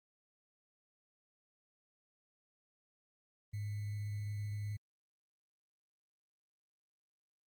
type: tone with sample-and-hold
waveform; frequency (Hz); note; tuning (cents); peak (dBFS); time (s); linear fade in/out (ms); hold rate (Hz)
sine; 103.83; G#2; 0; -37; 3.53-4.77; 10; 2100
effects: Opus 32 kbps